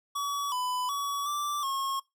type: tone with pitch steps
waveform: square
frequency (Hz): 1136 / 1000 / 1132 / 1170 / 1086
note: C#6 / B5 / C#6 / D6 / C#6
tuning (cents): +42 / +21 / +36 / -7 / -36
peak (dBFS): -30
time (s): 0.15-2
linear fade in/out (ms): 10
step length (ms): 370
effects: noise-tail reverb RT60 0.2 s tail -21 dB re dry